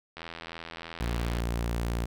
click train, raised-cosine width 0.3 ms, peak -23 dBFS, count 103, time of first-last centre 0.17-1.397 s, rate 83.1 Hz
sawtooth tone, 58.27 Hz, A#1, in tune, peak -24 dBFS, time 1-2.06 s, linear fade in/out 10 ms
effects none

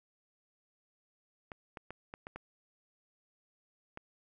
clicks, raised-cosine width 0.5 ms, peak -28 dBFS, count 7, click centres 1.518 / 1.772 / 1.906 / 2.139 / 2.269 / 2.36 / 3.974 s, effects none

